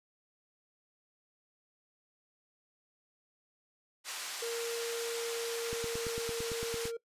white band-pass noise, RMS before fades -41 dBFS, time 4.04-6.92 s, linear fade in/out 50 ms, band 690 to 7300 Hz, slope 12 dB/octave
triangle tone with pitch glide, 466.2 to 462.7 Hz, A#4 to A#4, 0 to -13 cents, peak -33 dBFS, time 4.42-6.97 s, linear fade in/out 5 ms, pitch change -13 cents, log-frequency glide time 4.73-6.54 s
click train, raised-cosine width 3 ms, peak -28 dBFS, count 11, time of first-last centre 5.73-6.855 s, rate 8.89 Hz
effects noise-tail reverb RT60 0.1 s tail -21 dB re dry + resampled to 32000 Hz

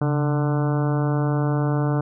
harmonic tone with a mistuned harmonic, 148.3 Hz, D3, 17 cents sharp, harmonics 1 / 2 / 3 / 4 / 5 / 6 / 7 / 8 / 9 / 10, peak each -20 / -26 / -30 / -32 / -34 / -36 / -37 / -38 / -39 / -40 dBFS, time 0.01-2.01 s, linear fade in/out 5 ms, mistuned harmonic 1, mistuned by -83 cents, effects none

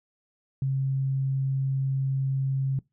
sine tone, 134.7 Hz, C#3, 49 cents flat, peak -23 dBFS, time 0.62-2.79 s, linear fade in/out 2 ms, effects noise-tail reverb RT60 0.2 s tail -22 dB re dry

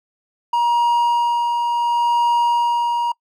triangle tone with tremolo, 949 Hz, A#5, 31 cents sharp, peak -11 dBFS, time 0.53-3.12 s, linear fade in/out 5 ms, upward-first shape sine, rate 0.7 Hz, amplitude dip 35%, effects noise-tail reverb RT60 0.1 s tail -25 dB re dry

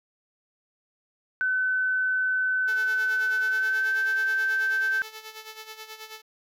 sine tone with pitch glide, 1515 to 1554.9 Hz, F#6 to G6, +40 to -15 cents, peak -22 dBFS, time 1.41-5.02 s, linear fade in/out 0 ms, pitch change +45 cents, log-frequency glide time 3.42-3.97 s
5% pulse tone with tremolo, 437.4 Hz, A4, 10 cents flat, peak -26 dBFS, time 2.67-6.22 s, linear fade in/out 20 ms, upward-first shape sine, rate 9.3 Hz, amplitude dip 70%
effects none

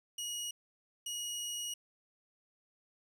20% pulse tone bursts at uneven times, 2897 Hz, F#7, 37 cents flat, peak -32 dBFS, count 2, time 0.18-0.51 / 1.06-1.74 s, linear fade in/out 5 ms, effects none

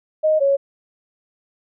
sine tone pair in turn, 622.3 / 554.4 Hz, D#5 / C#5, 0 / 0 cents, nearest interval major second, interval 200 cents, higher first, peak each -13 dBFS, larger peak neither, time 0.23-0.4 / 0.4-0.57 s, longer neither, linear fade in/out 20 ms, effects none

